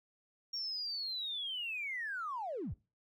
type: linear sweep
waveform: triangle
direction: down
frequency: 5588 to 43.65 Hz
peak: -33 dBFS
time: 0.53-2.74 s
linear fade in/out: 10 ms
effects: noise-tail reverb RT60 0.3 s tail -24 dB re dry + tanh soft clip ceiling -35 dBFS